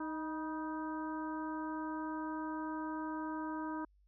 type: harmonic tone with a mistuned harmonic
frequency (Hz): 311.1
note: D#4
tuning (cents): 0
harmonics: 1 / 2 / 3 / 4 / 5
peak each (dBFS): -39 / -50 / -43 / -48 / -50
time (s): 0-3.85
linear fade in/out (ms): 5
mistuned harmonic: 3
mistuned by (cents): +55
effects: added 49 Hz sine -65 dBFS peak until 4.07 s